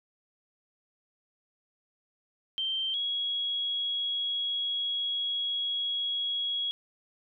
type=tone pair in turn; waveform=sine; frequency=3136 / 3322 Hz; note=G7 / G#7; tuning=0 / 0 cents; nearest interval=minor second; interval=100 cents; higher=second; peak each=-28 dBFS; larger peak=neither; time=2.58-2.94 / 2.94-6.71 s; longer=second; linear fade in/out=0 ms; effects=none